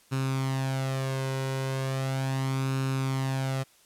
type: tone with flanger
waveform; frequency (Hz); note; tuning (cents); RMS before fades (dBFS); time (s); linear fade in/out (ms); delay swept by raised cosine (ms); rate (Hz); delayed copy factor
sawtooth; 133.4; C3; +34; -29; 0.11-3.64; 20; 0.75 to 2.05; 0.37; +0.55
effects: white hiss -60 dBFS RMS until 3.85 s + low-pass 12000 Hz 12 dB/octave